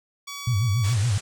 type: tone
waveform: 10% pulse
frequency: 1135 Hz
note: C#6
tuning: 41 cents sharp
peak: -25 dBFS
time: 0.27-0.94 s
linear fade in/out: 10 ms
type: tone with vibrato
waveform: sine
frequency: 110 Hz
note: A2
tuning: in tune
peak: -19 dBFS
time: 0.47-1.18 s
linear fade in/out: 5 ms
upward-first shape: sine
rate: 7.1 Hz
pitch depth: 220 cents each way
type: low-pass noise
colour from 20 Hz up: white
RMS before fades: -36 dBFS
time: 0.83-1.21 s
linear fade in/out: 20 ms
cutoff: 9100 Hz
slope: 48 dB/octave
effects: none